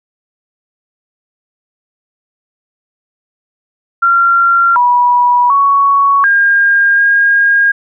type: tone with pitch steps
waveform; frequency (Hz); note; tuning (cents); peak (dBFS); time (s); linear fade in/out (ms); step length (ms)
sine; 1377 / 974 / 1116 / 1612 / 1624; F6 / B5 / C#6 / G6 / G#6; -25 / -24 / +11 / +48 / -39; -6; 4.02-7.72; 10; 740
effects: none